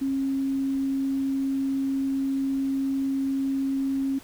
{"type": "tone", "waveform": "sine", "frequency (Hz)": 270.9, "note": "C#4", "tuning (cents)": -40, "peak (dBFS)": -23, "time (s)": [0.01, 4.19], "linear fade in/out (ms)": 10, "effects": ["pink hiss -49 dBFS RMS until 4.23 s"]}